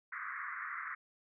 pink band-pass noise, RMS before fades -42 dBFS, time 0.12-0.95 s, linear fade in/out 5 ms, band 1100 to 2100 Hz, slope 96 dB/octave, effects none

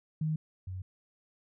sine tone pair in turn, 156.2 / 92.88 Hz, D#3 / F#2, +7 / +7 cents, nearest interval major sixth, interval 900 cents, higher first, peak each -28 / -36 dBFS, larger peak first, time 0.21-0.36 / 0.67-0.82 s, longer neither, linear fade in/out 5 ms, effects none

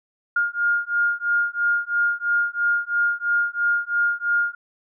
sine beating tone pair, 1414 / 1417 Hz, F6 / F6, +21 / +25 cents, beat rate 3 Hz, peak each -22 dBFS, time 0.36-4.55 s, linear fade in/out 5 ms, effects none

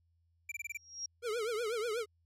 square tone bursts, 2349 Hz, D7, in tune, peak -38 dBFS, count 6, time 0.49-0.773 s, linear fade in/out 5 ms, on 28 ms, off 23 ms
sine tone with exponential growth, 5610 Hz, F8, 7 cents sharp, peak -34 dBFS, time 0.71-1.06 s, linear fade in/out 5 ms, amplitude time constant 75 ms
square tone with vibrato, 452.3 Hz, A4, 48 cents sharp, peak -34 dBFS, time 1.22-2.06 s, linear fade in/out 50 ms, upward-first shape triangle, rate 8.2 Hz, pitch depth 170 cents each way
effects added 84 Hz sine -70 dBFS peak until 2.25 s + low-pass 11000 Hz 12 dB/octave

